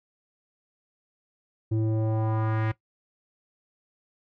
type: tone with low-pass filter sweep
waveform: square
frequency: 110 Hz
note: A2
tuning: in tune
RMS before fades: -26 dBFS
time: 1.71-2.72 s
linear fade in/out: 10 ms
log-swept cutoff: 300 to 2100 Hz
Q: 1.8
effects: noise-tail reverb RT60 0.1 s tail -17 dB re dry